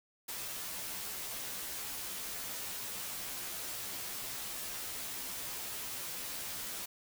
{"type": "noise with comb filter", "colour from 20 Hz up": "white", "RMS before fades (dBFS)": -41, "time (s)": [0.28, 6.86], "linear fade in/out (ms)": 10, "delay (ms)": 13, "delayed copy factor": -0.95, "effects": []}